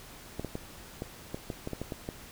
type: clicks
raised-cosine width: 2 ms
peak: -21 dBFS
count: 11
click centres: 0.396 / 0.447 / 0.554 / 1.021 / 1.345 / 1.502 / 1.674 / 1.733 / 1.816 / 1.922 / 2.089 s
effects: pink hiss -49 dBFS RMS until 2.31 s